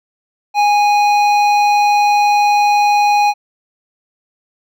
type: tone with hard clipping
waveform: sine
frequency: 826 Hz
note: G#5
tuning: 10 cents flat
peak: -11 dBFS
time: 0.54-3.34 s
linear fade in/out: 50 ms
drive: 11 dB
effects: none